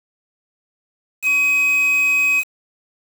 triangle tone with quantisation, 2528 Hz, D#7, 27 cents sharp, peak -12 dBFS, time 1.22-2.44 s, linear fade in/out 50 ms, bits 5, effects none

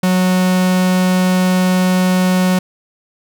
45% pulse tone, 183.8 Hz, F#3, 11 cents flat, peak -11 dBFS, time 0.03-2.59 s, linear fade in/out 5 ms, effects none

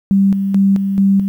sine tone with tremolo, 196 Hz, G3, in tune, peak -8 dBFS, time 0.11-1.28 s, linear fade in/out 0 ms, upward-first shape square, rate 2.3 Hz, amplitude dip 50%, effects 8-bit

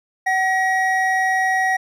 triangle tone pair together, 755.3 / 1905 Hz, F#5 / A#6, +35 / +37 cents, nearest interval octave + major third, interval 1602 cents, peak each -17 dBFS, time 0.26-1.77 s, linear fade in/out 10 ms, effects none

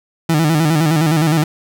30% pulse tone with vibrato, 157.6 Hz, D#3, 23 cents sharp, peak -9 dBFS, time 0.29-1.44 s, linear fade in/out 5 ms, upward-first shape square, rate 9.7 Hz, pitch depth 79 cents each way, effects none

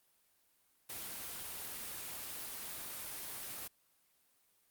white noise, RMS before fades -44 dBFS, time 0.89-3.68 s, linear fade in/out 10 ms, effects white hiss -73 dBFS RMS until 4.7 s + Opus 32 kbps

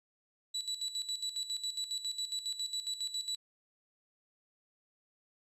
35% pulse tone with tremolo, 3940 Hz, B7, 5 cents flat, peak -31 dBFS, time 0.54-3.36 s, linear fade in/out 10 ms, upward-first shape square, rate 7.3 Hz, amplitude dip 70%, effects resampled to 32000 Hz

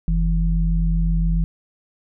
sine tone pair together, 46.25 / 164.81 Hz, F#1 / E3, 0 / 0 cents, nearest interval octave + minor seventh, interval 2200 cents, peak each -17 / -21 dBFS, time 0.08-1.44 s, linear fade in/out 0 ms, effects none

